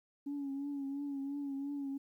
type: tone with vibrato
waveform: sine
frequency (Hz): 279.9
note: C#4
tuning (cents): +17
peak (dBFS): -35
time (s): 0.26-1.98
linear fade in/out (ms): 10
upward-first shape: triangle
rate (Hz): 2.9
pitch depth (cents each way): 52
effects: tanh soft clip ceiling -33 dBFS + 12-bit